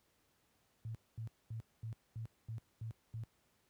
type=tone bursts; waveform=sine; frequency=112.3 Hz; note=A2; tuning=36 cents sharp; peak=-40 dBFS; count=8; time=0.85-3.236 s; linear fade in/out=0 ms; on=97 ms; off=230 ms; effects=pink hiss -75 dBFS RMS until 3.69 s + high-pass 60 Hz 12 dB/octave